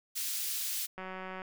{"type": "high-pass noise", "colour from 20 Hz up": "white", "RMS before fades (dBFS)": -35, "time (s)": [0.15, 0.87], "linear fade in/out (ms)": 20, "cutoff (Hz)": 2800, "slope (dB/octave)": 12}
{"type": "click train", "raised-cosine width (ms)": 0.5, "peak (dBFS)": -27, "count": 83, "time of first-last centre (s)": [0.98, 1.419], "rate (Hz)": 187}
{"effects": []}